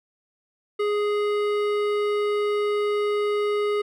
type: tone with hard clipping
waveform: sine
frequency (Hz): 415.3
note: G#4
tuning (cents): 0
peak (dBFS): -23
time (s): 0.79-3.82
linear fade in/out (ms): 10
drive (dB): 14
effects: none